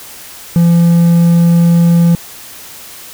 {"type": "tone", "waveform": "triangle", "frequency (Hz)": 170.1, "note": "F3", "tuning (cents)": -45, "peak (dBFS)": -3, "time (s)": [0.56, 2.15], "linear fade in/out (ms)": 0, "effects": ["white hiss -32 dBFS RMS until 3.13 s"]}